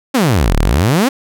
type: exponential two-way sweep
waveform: sawtooth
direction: down then up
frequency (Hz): 287.9 to 32.38 to 287.9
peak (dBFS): -6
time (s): 0.14-1.09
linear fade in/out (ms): 10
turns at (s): 0.57
effects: none